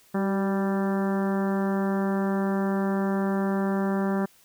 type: harmonic tone with a mistuned harmonic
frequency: 196 Hz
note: G3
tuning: in tune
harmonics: 1 / 2 / 3 / 4 / 5 / 6 / 7 / 8 / 9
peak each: -24 / -30 / -34 / -36 / -38 / -40 / -41 / -42 / -43 dBFS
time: 0.14-4.26 s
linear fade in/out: 10 ms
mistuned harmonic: 2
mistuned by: -33 cents
effects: white hiss -58 dBFS RMS until 4.44 s